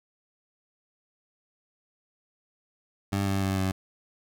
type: tone with pitch steps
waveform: 20% pulse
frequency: 99 / 97.58 / 96.18 / 94.8 Hz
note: G2 / G2 / G2 / F#2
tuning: +18 / -7 / -32 / +43 cents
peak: -20 dBFS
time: 3.12-3.72 s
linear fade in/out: 10 ms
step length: 150 ms
effects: none